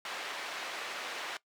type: band-pass noise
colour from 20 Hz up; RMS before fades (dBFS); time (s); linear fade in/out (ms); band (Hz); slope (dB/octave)
white; -40; 0.05-1.37; 2; 460 to 2800; 12
effects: noise-tail reverb RT60 0.1 s tail -19 dB re dry